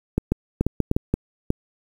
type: clicks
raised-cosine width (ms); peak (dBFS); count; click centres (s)
3; -6; 9; 0.18 / 0.32 / 0.61 / 0.666 / 0.803 / 0.914 / 0.965 / 1.14 / 1.504
effects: 7-bit